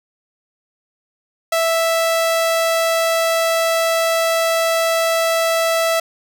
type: tone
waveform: sawtooth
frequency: 659 Hz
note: E5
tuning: 1 cent flat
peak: -11 dBFS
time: 1.52-6 s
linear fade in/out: 5 ms
effects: none

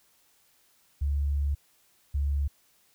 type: tone pair in turn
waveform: sine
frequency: 71.2 / 70.87 Hz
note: C#2 / C#2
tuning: +47 / +39 cents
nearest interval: unison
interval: 8 cents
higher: first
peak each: -24 dBFS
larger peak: neither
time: 1.01-1.55 / 2.14-2.48 s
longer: first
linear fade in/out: 10 ms
effects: white hiss -65 dBFS RMS until 2.94 s

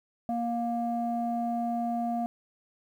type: tone with low-pass filter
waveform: square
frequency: 235.2 Hz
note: A#3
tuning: 16 cents sharp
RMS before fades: -30 dBFS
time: 0.29-2.26 s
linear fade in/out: 0 ms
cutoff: 630 Hz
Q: 9.2
effects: 10-bit

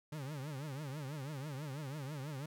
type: tone with vibrato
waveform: 40% pulse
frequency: 142.7 Hz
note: D3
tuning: 49 cents flat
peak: -40 dBFS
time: 0.12-2.46 s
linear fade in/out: 5 ms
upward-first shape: triangle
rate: 6.1 Hz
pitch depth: 200 cents each way
effects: none

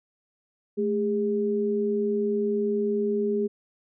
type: tone pair together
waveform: sine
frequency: 216.8 / 407.6 Hz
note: A3 / G#4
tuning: -25 / -32 cents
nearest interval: major seventh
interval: 1093 cents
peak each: -27 / -24 dBFS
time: 0.77-3.48 s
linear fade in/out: 20 ms
effects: none

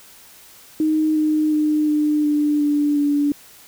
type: tone with pitch steps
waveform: sine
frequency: 311.1 / 307.3 / 303.6 / 300 / 296.4 / 292.8 / 289.3 Hz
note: D#4 / D#4 / D#4 / D4 / D4 / D4 / D4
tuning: 0 / -21 / -42 / +37 / +16 / -5 / -26 cents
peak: -15 dBFS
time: 0.8-3.32 s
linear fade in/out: 2 ms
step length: 360 ms
effects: white hiss -46 dBFS RMS until 3.67 s

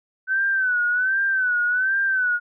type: tone with vibrato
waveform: sine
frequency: 1514 Hz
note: F#6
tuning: 39 cents sharp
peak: -18 dBFS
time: 0.27-2.4 s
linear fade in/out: 50 ms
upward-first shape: sine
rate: 1.3 Hz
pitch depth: 86 cents each way
effects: none

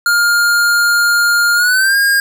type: tone with pitch glide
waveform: square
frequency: 1410 to 1619.7 Hz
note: F6 to G#6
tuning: +16 to -44 cents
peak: -10 dBFS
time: 0.06-2.2 s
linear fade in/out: 2 ms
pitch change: +240 cents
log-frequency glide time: 1.55-1.96 s
effects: none

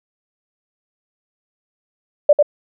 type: tone with echo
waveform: sine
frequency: 588 Hz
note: D5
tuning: 2 cents sharp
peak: -5 dBFS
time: 2.29-2.33 s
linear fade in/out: 5 ms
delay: 97 ms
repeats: 1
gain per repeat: -3 dB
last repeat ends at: 2.427 s
effects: none

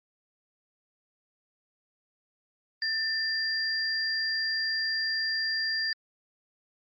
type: tone pair together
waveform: sine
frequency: 1786 / 4768 Hz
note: A6 / D8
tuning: +25 / +25 cents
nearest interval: octave + perfect fourth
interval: 1700 cents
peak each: -29 / -29 dBFS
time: 2.82-5.93 s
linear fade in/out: 2 ms
effects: MP3 32 kbps

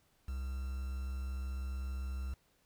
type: tone with quantisation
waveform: triangle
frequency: 65.41 Hz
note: C2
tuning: in tune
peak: -34 dBFS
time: 0.28-2.34 s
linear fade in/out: 5 ms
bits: 9
effects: pink hiss -72 dBFS RMS until 2.65 s

